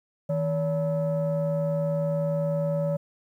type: tone pair together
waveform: sine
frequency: 159.81 / 570 Hz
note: D#3 / C#5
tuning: +47 / +48 cents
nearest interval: octave + minor seventh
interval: 2201 cents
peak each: -24 dBFS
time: 0.29-2.97 s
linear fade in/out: 10 ms
effects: tanh soft clip ceiling -20 dBFS + 10-bit